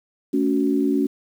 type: chord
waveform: sine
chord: F# minor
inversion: first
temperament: equal with one note detuned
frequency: 220 / 280.4 / 370 Hz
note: A3 / C#4 / F#4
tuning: 0 / +20 / 0 cents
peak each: -24 / -19 / -24 dBFS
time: 0.33-1.07 s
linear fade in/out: 10 ms
effects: 8-bit